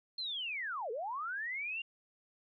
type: linear two-way sweep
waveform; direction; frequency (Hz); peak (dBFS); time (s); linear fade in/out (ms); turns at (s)
sine; down then up; 4244 to 415.3 to 2821; -36; 0.18-1.82; 5; 0.91
effects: none